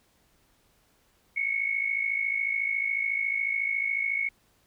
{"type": "tone pair together", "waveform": "sine", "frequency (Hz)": [2188, 2242], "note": ["C#7", "C#7"], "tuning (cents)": [-23, 19], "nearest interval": "unison", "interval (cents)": 42, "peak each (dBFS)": [-27, -30], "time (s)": [1.36, 4.29], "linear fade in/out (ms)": 10, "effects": ["pink hiss -66 dBFS RMS until 4.66 s"]}